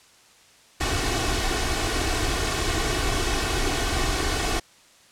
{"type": "noise with comb filter", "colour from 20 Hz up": "pink", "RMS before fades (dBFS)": -24, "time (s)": [0.8, 4.6], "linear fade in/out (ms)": 10, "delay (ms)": 2.7, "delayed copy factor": 0.65, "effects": ["white hiss -54 dBFS RMS until 5.11 s", "low-pass 8000 Hz 12 dB/octave"]}